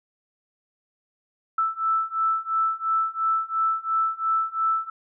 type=beating tone pair; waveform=sine; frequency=1318.5 / 1321.4 Hz; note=E6 / E6; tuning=0 / +4 cents; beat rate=2.9 Hz; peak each=-25 / -24 dBFS; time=1.58-4.9 s; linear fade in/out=5 ms; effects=none